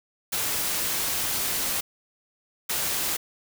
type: noise bursts at uneven times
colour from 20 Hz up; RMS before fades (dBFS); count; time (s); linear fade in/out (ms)
white; -27; 2; 0.32-1.81 / 2.69-3.17; 10
effects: none